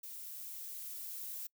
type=noise with level ramp; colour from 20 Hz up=violet; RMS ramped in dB=-47 to -43 dBFS; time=0.03-1.47 s; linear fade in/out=5 ms; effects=noise-tail reverb RT60 0.1 s tail -26 dB re dry